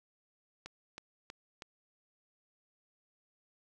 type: click train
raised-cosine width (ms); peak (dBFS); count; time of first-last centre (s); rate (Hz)
0.2; -27; 4; 0.66-1.622; 3.12
effects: none